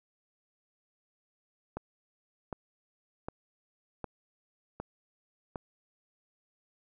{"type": "click train", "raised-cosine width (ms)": 1, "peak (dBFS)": -22, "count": 6, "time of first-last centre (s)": [1.77, 5.558], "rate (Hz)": 1.32, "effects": []}